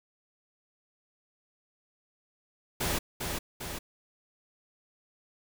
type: noise with echo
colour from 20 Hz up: pink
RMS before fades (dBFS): -30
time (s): 2.8-2.99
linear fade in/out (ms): 10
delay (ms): 400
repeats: 2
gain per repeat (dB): -4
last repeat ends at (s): 3.79
effects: none

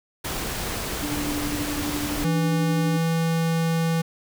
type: noise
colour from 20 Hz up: pink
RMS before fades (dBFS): -29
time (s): 0.24-2.25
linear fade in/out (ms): 10
type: tone with tremolo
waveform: sine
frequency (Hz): 293.7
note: D4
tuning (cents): 0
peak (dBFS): -25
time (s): 1.02-2.98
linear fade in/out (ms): 20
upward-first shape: sine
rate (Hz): 12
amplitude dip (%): 50
type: tone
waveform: square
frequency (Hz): 164.5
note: E3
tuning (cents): -3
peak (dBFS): -21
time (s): 2.24-4.02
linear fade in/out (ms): 10
effects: none

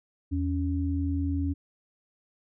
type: tone pair together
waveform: sine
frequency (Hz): 82.86 / 278.9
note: E2 / C#4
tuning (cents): +9 / +11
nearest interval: octave + major sixth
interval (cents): 2102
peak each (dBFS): -27 / -29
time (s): 0.31-1.54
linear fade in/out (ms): 20
effects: none

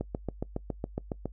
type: click train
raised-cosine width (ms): 2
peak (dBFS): -18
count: 10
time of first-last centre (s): 0.01-1.257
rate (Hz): 7.22
effects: noise-tail reverb RT60 0.1 s tail -23 dB re dry + added 50 Hz sine -44 dBFS peak until 1.32 s

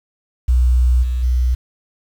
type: tone with level steps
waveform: sine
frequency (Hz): 62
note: B1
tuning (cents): +7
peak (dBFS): -9 / -16 / -12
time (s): 0.48-1.55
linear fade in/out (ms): 10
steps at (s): 1.02 / 1.22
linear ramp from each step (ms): 20
effects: tanh soft clip ceiling -6 dBFS + 7-bit

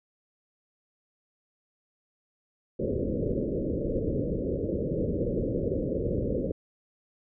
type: low-pass noise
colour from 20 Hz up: white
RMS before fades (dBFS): -29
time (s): 2.79-6.52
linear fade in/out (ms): 10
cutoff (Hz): 560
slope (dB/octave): 96
effects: none

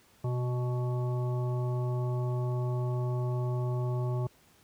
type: harmonic tone with a mistuned harmonic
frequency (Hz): 123.47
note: B2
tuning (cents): 0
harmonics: 1 / 3 / 5 / 7 / 9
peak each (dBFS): -28 / -38 / -42 / -45 / -47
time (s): 0.24-4.27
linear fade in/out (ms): 5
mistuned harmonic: 1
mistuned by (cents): +21
effects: pink hiss -62 dBFS RMS until 4.63 s + high-pass 60 Hz 12 dB/octave

